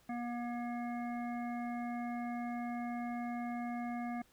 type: harmonic tone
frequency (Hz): 239.6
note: A#3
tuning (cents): +48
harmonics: 1 / 3 / 5 / 7 / 9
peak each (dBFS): -38 / -42 / -52 / -53 / -52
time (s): 0.09-4.22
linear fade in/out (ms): 5
effects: pink hiss -68 dBFS RMS until 4.32 s